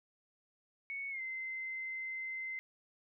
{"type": "tone with pitch glide", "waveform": "sine", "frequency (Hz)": [2217, 2069], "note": ["C#7", "C7"], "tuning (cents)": [0, -20], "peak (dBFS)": -38, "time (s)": [0.9, 2.59], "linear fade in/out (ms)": 0, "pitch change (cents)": -120, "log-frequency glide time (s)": [1.1, 1.21], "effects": []}